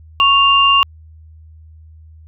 sine tone pair together, 1108.7 / 2794 Hz, C#6 / F7, 0 / 0 cents, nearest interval octave + major third, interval 1600 cents, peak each -11 dBFS, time 0.2-0.83 s, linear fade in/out 0 ms, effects added 79 Hz sine -38 dBFS peak until 2.27 s

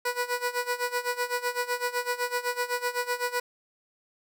15% pulse tone with tremolo, 490 Hz, B4, 14 cents flat, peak -18 dBFS, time 0.05-3.4 s, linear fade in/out 5 ms, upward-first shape sine, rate 7.9 Hz, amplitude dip 85%, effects none

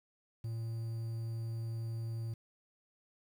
triangle tone with quantisation, 113.9 Hz, A#2, 40 cents flat, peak -34 dBFS, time 0.44-2.34 s, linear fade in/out 5 ms, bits 10, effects none

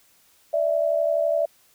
sine tone pair together, 587.3 / 659.2 Hz, D5 / E5, 0 / 0 cents, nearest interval major second, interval 200 cents, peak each -22 dBFS, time 0.53-1.46 s, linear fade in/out 10 ms, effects white hiss -59 dBFS RMS until 1.74 s

